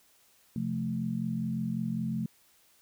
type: chord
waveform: sine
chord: F major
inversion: second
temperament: equal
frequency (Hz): 130.81 / 174.61 / 220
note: C3 / F3 / A3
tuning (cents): 0 / 0 / 0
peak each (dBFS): -36 / -34 / -32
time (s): 0.56-2.26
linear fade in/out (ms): 2
effects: white hiss -64 dBFS RMS until 2.81 s